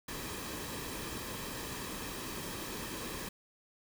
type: noise with comb filter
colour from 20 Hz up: pink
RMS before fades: -41 dBFS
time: 0.08-3.29 s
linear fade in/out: 5 ms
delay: 1.4 ms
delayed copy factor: -0.5
effects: none